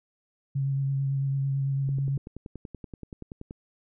sine tone with vibrato, 137 Hz, C#3, 20 cents flat, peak -24 dBFS, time 0.55-2.18 s, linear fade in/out 10 ms, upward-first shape sine, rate 9 Hz, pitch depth 17 cents each way
click train, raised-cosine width 3 ms, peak -26 dBFS, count 18, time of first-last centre 1.89-3.509 s, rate 10.5 Hz
effects none

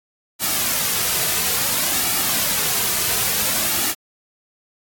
white noise with flanger, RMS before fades -20 dBFS, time 0.39-3.95 s, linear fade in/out 50 ms, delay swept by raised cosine 1.9 to 3.7 ms, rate 0.58 Hz, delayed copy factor -0.5, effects AAC 64 kbps

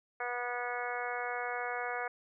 harmonic tone, 243.9 Hz, B3, 21 cents flat, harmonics 2 / 3 / 4 / 5 / 6 / 7 / 8 / 9, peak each -41 / -39 / -44 / -43 / -41 / -43 / -48 / -43 dBFS, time 0.2-2.08 s, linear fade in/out 5 ms, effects none

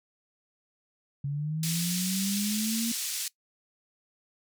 sine linear sweep, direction up, 138.8 to 233.1 Hz, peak -28 dBFS, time 1.24-2.92 s, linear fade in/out 5 ms
white band-pass noise, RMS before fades -33 dBFS, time 1.63-3.28 s, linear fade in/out 2 ms, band 3200 to 9700 Hz, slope 12 dB/octave
effects noise-tail reverb RT60 0.1 s tail -20 dB re dry

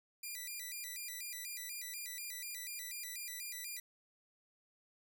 5% pulse tone with vibrato, 2180 Hz, C#7, 29 cents flat, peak -33 dBFS, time 0.23-3.8 s, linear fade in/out 5 ms, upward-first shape square, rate 4.1 Hz, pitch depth 170 cents each way, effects none

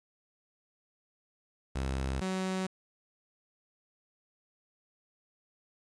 sawtooth tone pair in turn, 66.4 / 187.81 Hz, C2 / F#3, +26 / +26 cents, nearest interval octave + tritone, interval 1800 cents, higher second, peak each -27 dBFS, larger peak neither, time 1.75-2.21 / 2.21-2.67 s, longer neither, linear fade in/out 10 ms, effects resampled to 22050 Hz + 9-bit

